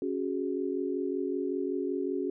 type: chord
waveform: sine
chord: C# suspended fourth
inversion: none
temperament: equal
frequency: 277.2 / 370 / 415.3 Hz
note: C#4 / F#4 / G#4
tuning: 0 / 0 / 0 cents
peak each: -33 / -32 / -35 dBFS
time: 0.02-2.3 s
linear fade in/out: 2 ms
effects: none